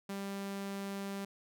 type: tone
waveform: sawtooth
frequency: 197.6 Hz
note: G3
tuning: 14 cents sharp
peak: -34 dBFS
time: 0.09-1.25 s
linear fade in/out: 5 ms
effects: none